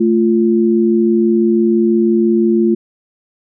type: tone pair together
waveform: sine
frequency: 220.8 / 346.8 Hz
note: A3 / F4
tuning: +6 / -12 cents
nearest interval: minor sixth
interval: 782 cents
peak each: -12 dBFS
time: 0-2.75 s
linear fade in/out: 10 ms
effects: none